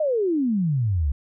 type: exponential sweep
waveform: sine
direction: down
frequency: 640 to 65.41 Hz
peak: -19 dBFS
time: 0-1.12 s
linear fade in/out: 5 ms
effects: none